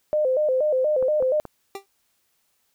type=tone with vibrato; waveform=sine; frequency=560 Hz; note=C#5; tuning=18 cents sharp; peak=-18 dBFS; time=0.13-1.4 s; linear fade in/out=0 ms; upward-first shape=square; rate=4.2 Hz; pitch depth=140 cents each way
type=clicks; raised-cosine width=1 ms; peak=-21 dBFS; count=3; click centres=1.026 / 1.225 / 1.453 s
type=tone with exponential decay; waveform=25% pulse; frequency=393.6 Hz; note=G4; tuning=7 cents sharp; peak=-24 dBFS; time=1.75-1.86 s; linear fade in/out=2 ms; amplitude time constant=22 ms
effects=white hiss -69 dBFS RMS until 2.74 s